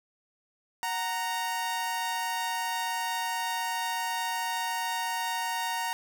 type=tone pair together; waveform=sawtooth; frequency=742 / 928.2 Hz; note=F#5 / A#5; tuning=+5 / -8 cents; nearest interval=major third; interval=387 cents; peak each=-33 / -26 dBFS; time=0.83-5.93 s; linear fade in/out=0 ms; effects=none